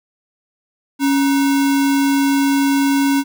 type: tone with sample-and-hold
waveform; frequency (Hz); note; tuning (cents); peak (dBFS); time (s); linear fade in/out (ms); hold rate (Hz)
sine; 277.2; C#4; 0; -12; 0.99-3.24; 50; 1225
effects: none